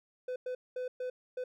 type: tone bursts at uneven times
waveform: triangle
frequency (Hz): 504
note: B4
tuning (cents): +35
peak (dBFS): -32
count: 5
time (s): 0.28-0.36 / 0.46-0.55 / 0.76-0.88 / 1-1.1 / 1.37-1.44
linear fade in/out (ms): 5
effects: none